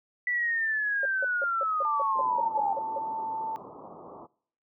sine linear sweep, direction down, 1975.5 to 784 Hz, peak -25 dBFS, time 0.27-2.73 s, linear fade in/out 2 ms
sine tone bursts, 554.4 Hz, C#5, in tune, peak -29 dBFS, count 11, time 1.03-2.983 s, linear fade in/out 2 ms, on 23 ms, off 170 ms
sine tone, 887 Hz, A5, 14 cents sharp, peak -30 dBFS, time 1.85-3.56 s, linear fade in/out 0 ms
pink low-pass noise, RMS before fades -41 dBFS, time 2.14-4.27 s, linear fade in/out 20 ms, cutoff 1200 Hz, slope 96 dB/octave
effects noise-tail reverb RT60 0.6 s tail -24 dB re dry + high-pass 300 Hz 12 dB/octave

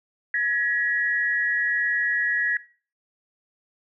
sine tone pair together, 1673.7 / 1915 Hz, G#6 / A#6, +13 / +46 cents, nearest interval major second, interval 233 cents, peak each -24 dBFS, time 0.34-2.57 s, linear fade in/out 2 ms, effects noise-tail reverb RT60 0.4 s tail -19 dB re dry

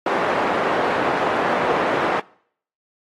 pink band-pass noise, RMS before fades -21 dBFS, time 0.06-2.2 s, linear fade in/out 5 ms, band 430 to 1300 Hz, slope 12 dB/octave, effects noise-tail reverb RT60 0.6 s tail -23 dB re dry + AAC 32 kbps

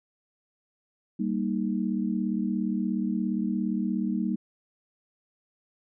sine chord, Eb major, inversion first, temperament equal, 196 / 233.1 / 311.1 Hz, G3 / Bb3 / Eb4, 0 / 0 / 0 cents, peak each -28 / -29 / -32 dBFS, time 1.19-4.36 s, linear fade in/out 10 ms, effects none

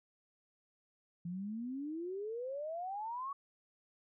sine exponential sweep, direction up, 168.3 to 1140 Hz, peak -38 dBFS, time 1.25-3.33 s, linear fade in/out 5 ms, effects none

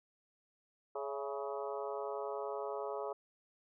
harmonic tone with a mistuned harmonic, 140 Hz, C#3, 18 cents sharp, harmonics 3 / 4 / 5 / 6 / 7 / 8 / 9, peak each -41 / -43 / -45 / -47 / -48 / -49 / -50 dBFS, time 0.95-3.13 s, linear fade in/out 5 ms, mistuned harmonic 5, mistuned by -74 cents, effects none

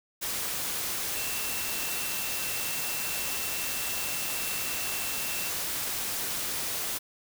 sine tone in noise, 2688 Hz, E7, 33 cents sharp, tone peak -39 dBFS, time 1.15-5.51 s, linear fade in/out 20 ms, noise white, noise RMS -32 dBFS, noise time 0.21-6.99 s, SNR -10 dB, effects none

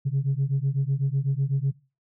sine beating tone pair, 133.5 / 141.5 Hz, C3 / C#3, +35 / +36 cents, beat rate 8 Hz, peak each -23 dBFS, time 0.05-1.72 s, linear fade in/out 20 ms, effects noise-tail reverb RT60 0.3 s tail -20 dB re dry + tanh soft clip ceiling -17 dBFS

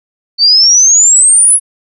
sine exponential sweep, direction up, 4503 to 10548 Hz, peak -3 dBFS, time 0.38-1.6 s, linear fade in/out 50 ms, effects none

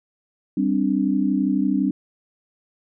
sine chord, G suspended fourth, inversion none, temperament equal, 196 / 261.6 / 293.7 Hz, G3 / C4 / D4, 0 / 0 / 0 cents, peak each -22 dBFS, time 0.57-1.91 s, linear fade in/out 5 ms, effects none

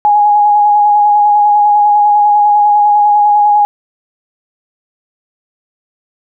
sine tone with vibrato, 830.6 Hz, G#5, in tune, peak -5 dBFS, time 0.05-3.65 s, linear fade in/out 0 ms, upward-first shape square, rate 10 Hz, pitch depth 16 cents each way, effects none

